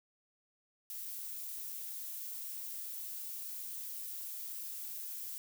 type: noise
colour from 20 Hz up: violet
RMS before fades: -43 dBFS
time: 0.9-5.38 s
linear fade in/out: 0 ms
effects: none